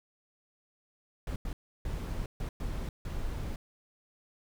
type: noise bursts at uneven times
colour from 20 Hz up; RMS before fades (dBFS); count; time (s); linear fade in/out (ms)
brown; -35; 6; 1.27-1.36 / 1.45-1.53 / 1.85-2.26 / 2.4-2.49 / 2.6-2.89 / 3.05-3.56; 2
effects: none